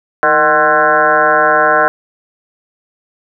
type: tone with frequency modulation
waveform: sine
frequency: 1053 Hz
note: C6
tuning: 11 cents sharp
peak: -7 dBFS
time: 0.23-1.88 s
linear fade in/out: 0 ms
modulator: 147 Hz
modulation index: 3.9
effects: none